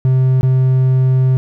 triangle tone with dropouts, 130 Hz, C3, 11 cents flat, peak -7 dBFS, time 0.05-1.37 s, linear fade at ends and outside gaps 0 ms, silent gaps 0.41-0.431 s, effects none

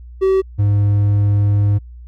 triangle tone pair in turn, 382.4 / 102.2 Hz, G4 / G#2, -43 / -27 cents, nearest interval octave + major seventh, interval 2284 cents, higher first, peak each -9 dBFS, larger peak neither, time 0.21-0.42 / 0.58-1.79 s, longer second, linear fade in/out 20 ms, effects added 60 Hz sine -33 dBFS peak until 2.07 s

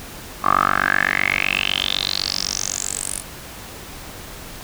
10% pulse tone with band-pass filter sweep, 47.88 Hz, G1, 40 cents flat, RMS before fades -21 dBFS, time 0.42-3.23 s, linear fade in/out 50 ms, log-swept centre 1100 to 9900 Hz, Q 6.8, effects pink hiss -36 dBFS RMS until 4.63 s

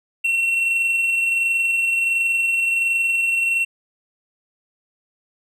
triangle tone with amplitude modulation, 2718 Hz, F7, 48 cents flat, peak -14 dBFS, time 0.24-3.65 s, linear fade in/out 10 ms, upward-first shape sine, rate 21.4 Hz, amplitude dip 30%, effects none

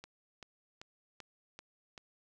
click train, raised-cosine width 0.2 ms, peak -30 dBFS, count 6, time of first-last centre 0.04-1.978 s, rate 2.58 Hz, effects none

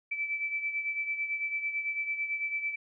sine beating tone pair, 2316 / 2325 Hz, D7 / D7, -25 / -18 cents, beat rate 9 Hz, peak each -31 / -38 dBFS, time 0.11-2.76 s, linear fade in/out 10 ms, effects none

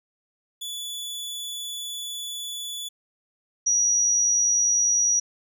sawtooth / sine tone pair in turn, 3446 / 5795 Hz, A7 / F#8, -37 / -37 cents, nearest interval major sixth, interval 900 cents, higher second, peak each -28 / -18 dBFS, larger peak second, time 0.61-2.89 / 3.66-5.2 s, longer first, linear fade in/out 10 ms, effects none

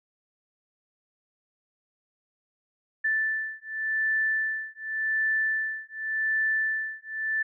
sine beating tone pair, 1760 / 1760.88 Hz, A6 / A6, 0 / +1 cents, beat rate 0.88 Hz, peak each -28 dBFS, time 3.04-7.43 s, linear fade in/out 10 ms, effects none

